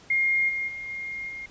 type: tone with level steps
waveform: sine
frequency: 2131 Hz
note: C7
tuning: 31 cents sharp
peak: -20 / -26 / -33 / -31 / -34 dBFS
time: 0.1-1.46 s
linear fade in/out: 5 ms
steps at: 0.48 / 0.67 / 0.88 / 1.28 s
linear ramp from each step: 20 ms
effects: pink hiss -52 dBFS RMS until 1.5 s + resampled to 16000 Hz